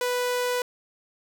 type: tone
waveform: sawtooth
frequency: 493.9 Hz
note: B4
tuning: in tune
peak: -20 dBFS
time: 0.01-0.62 s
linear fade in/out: 2 ms
effects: none